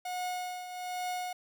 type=tone with tremolo; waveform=45% pulse; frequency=726 Hz; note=F#5; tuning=33 cents flat; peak=-32 dBFS; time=0.05-1.33 s; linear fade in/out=5 ms; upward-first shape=triangle; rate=1.2 Hz; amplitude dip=65%; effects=none